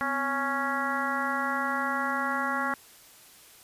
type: harmonic tone with a mistuned harmonic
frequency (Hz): 277.2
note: C#4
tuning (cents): 0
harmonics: 1 / 2 / 3 / 4 / 5 / 6 / 7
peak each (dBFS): -35 / -38 / -34 / -32 / -32 / -34 / -36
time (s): 0.01-2.74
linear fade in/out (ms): 0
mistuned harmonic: 1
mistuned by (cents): -140
effects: white hiss -53 dBFS RMS until 3.63 s + resampled to 32000 Hz